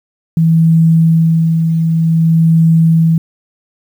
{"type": "tone with tremolo", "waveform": "sine", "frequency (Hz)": 163.3, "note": "E3", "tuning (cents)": -16, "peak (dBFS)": -5, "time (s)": [0.37, 3.18], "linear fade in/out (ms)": 2, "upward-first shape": "sine", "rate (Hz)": 0.54, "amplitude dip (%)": 40, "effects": ["7-bit"]}